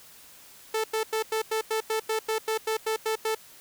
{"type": "tone bursts", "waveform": "sawtooth", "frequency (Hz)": 440, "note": "A4", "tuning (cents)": 0, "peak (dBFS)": -21, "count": 14, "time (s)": [0.74, 3.349], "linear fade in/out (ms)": 5, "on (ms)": 100, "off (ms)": 93, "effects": ["white hiss -51 dBFS RMS until 3.6 s"]}